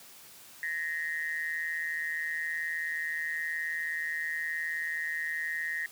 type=tone with amplitude modulation; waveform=sine; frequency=1864.7 Hz; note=A#6; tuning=in tune; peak=-27 dBFS; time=0.63-5.86 s; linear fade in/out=2 ms; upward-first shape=sine; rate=159 Hz; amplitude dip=85%; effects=white hiss -52 dBFS RMS until 5.91 s + high-pass 80 Hz 12 dB/octave